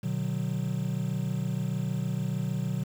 triangle chord, B minor, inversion none, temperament equal with one note detuned, 123.47 / 150 / 185 Hz, B2 / D3 / F#3, 0 / +37 / 0 cents, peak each -30 dBFS, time 0.03-2.84 s, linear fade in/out 10 ms, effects 8-bit

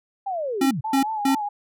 sine linear sweep, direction down, 811 to 113.5 Hz, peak -24 dBFS, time 0.26-0.81 s, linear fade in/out 10 ms
square tone bursts, 270 Hz, C#4, 45 cents flat, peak -18 dBFS, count 3, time 0.61-1.35 s, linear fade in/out 5 ms, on 100 ms, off 220 ms
sine tone with vibrato, 852 Hz, G#5, 44 cents sharp, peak -24 dBFS, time 0.84-1.49 s, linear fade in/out 10 ms, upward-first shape sine, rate 4.5 Hz, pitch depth 71 cents each way
effects none

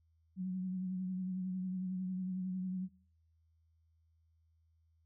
sine tone with vibrato, 185.2 Hz, F#3, 2 cents sharp, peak -35 dBFS, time 0.36-2.89 s, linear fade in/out 50 ms, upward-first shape triangle, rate 11 Hz, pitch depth 37 cents each way, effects noise-tail reverb RT60 0.6 s tail -25 dB re dry + added 81 Hz sine -69 dBFS peak until 5.05 s

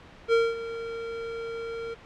square tone with ADSR envelope, 460 Hz, A#4, 23 cents flat, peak -18 dBFS, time 0.28-1.95 s, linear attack 49 ms, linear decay 220 ms, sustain -15 dB, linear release 19 ms, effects pink hiss -49 dBFS RMS until 2.05 s + low-pass 3000 Hz 12 dB/octave

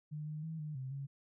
sine tone with pitch steps, 151.3 / 152.9 / 160.8 / 151.9 / 131.3 / 138.6 Hz, D#3 / D#3 / E3 / D#3 / C3 / C#3, -48 / -30 / -43 / -41 / +6 / 0 cents, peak -39 dBFS, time 0.11-1.07 s, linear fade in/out 20 ms, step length 160 ms, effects none

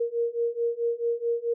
sine beating tone pair, 466.2 / 470.8 Hz, A#4 / A#4, 0 / +17 cents, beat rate 4.6 Hz, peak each -28 / -27 dBFS, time 0-1.54 s, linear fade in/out 10 ms, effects none

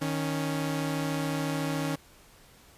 sawtooth tone pair together, 155.57 / 277.2 Hz, D#3 / C#4, 0 / 0 cents, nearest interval minor seventh, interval 1000 cents, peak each -27 dBFS, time 0.01-1.96 s, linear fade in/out 10 ms, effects pink hiss -56 dBFS RMS until 2.77 s + resampled to 32000 Hz

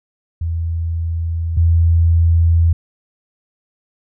sine tone pair in turn, 83 / 83.47 Hz, E2 / E2, +12 / +22 cents, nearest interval unison, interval 10 cents, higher second, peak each -17 / -9 dBFS, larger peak second, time 0.41-1.57 / 1.57-2.73 s, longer neither, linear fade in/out 5 ms, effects none

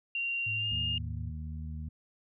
sine tone with pitch glide, 2764 to 2827 Hz, F7 to F7, -19 to +20 cents, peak -30 dBFS, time 0.15-0.98 s, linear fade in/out 2 ms, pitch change +39 cents, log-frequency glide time 0.56-0.68 s
sine tone with vibrato, 107.8 Hz, A2, 35 cents flat, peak -37 dBFS, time 0.46-1.31 s, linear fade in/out 10 ms, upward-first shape sine, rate 12 Hz, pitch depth 25 cents each way
harmonic tone, 77.78 Hz, D#2, in tune, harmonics 1 / 2 / 3, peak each -37 / -43 / -47 dBFS, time 0.71-1.89 s, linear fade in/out 5 ms
effects none

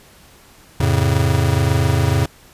square chord, F augmented, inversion none, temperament just, 87.31 / 109.13 / 136.42 Hz, F2 / A2 / C#3, 0 / -14 / -27 cents, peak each -19 dBFS, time 0.8-2.26 s, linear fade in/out 5 ms, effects pink hiss -47 dBFS RMS until 2.53 s + resampled to 32000 Hz

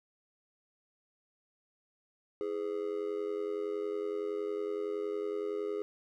triangle tone with amplitude modulation, 415.3 Hz, G#4, in tune, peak -27 dBFS, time 2.41-5.82 s, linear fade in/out 0 ms, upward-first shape sine, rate 90.8 Hz, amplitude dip 85%, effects none

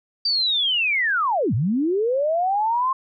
sine linear two-way sweep, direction down then up, 4699 to 98 to 1072 Hz, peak -18 dBFS, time 0.25-2.93 s, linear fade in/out 5 ms, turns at 1.54 s, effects none

